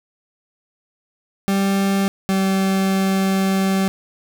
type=tone pair in turn; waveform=40% pulse; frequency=196 / 192.41 Hz; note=G3 / G3; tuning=0 / -32 cents; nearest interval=unison; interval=32 cents; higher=first; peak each=-15 dBFS; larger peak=neither; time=1.48-2.08 / 2.29-3.88 s; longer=second; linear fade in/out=0 ms; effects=8-bit